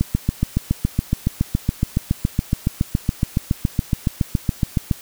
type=click train; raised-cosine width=5 ms; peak=-4 dBFS; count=36; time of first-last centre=0.01-4.912 s; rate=7.14 Hz; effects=white hiss -41 dBFS RMS until 5.01 s